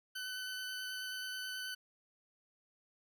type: tone with vibrato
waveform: 20% pulse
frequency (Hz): 1510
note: F#6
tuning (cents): +35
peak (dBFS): -35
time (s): 0.15-1.75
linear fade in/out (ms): 10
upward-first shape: sine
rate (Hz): 9.3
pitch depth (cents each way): 12
effects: none